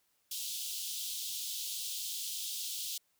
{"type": "high-pass noise", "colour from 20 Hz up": "pink", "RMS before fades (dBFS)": -39, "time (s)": [0.31, 2.98], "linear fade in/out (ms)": 5, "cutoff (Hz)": 3100, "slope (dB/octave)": 48, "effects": ["white hiss -75 dBFS RMS until 3.19 s"]}